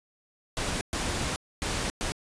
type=noise bursts at uneven times; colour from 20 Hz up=pink; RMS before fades=-30 dBFS; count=4; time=0.57-0.81 / 0.93-1.36 / 1.62-1.9 / 2.01-2.12 s; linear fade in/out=0 ms; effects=resampled to 22050 Hz

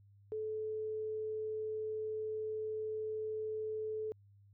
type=tone; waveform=sine; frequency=433.3 Hz; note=A4; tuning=27 cents flat; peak=-36 dBFS; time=0.32-4.12 s; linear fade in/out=0 ms; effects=added 100 Hz sine -60 dBFS peak until 4.53 s

